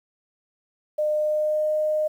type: tone with pitch glide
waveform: sine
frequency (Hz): 606 to 613.8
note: D#5 to D#5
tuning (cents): -46 to -24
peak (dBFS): -20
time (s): 0.98-2.08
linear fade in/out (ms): 10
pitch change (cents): +22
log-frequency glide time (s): 1.11-1.75
effects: 9-bit